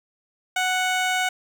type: tone with notch filter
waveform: 15% pulse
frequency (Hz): 740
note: F#5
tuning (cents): 0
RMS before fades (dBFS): -23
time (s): 0.56-1.29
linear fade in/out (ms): 5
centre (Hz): 12000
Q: 1.7
effects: none